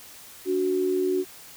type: tone pair together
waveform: sine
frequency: 289.7 / 369.7 Hz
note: D4 / F#4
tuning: -24 / -1 cents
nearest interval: major third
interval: 423 cents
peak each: -29 / -22 dBFS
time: 0.45-1.25 s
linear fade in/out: 50 ms
effects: white hiss -46 dBFS RMS until 1.56 s